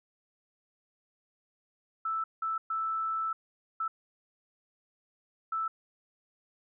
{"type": "tone bursts at uneven times", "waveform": "sine", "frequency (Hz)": 1318.5, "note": "E6", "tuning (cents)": 0, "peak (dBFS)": -29, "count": 5, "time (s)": [[2.05, 2.24], [2.42, 2.58], [2.7, 3.33], [3.8, 3.88], [5.52, 5.68]], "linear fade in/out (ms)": 5, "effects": []}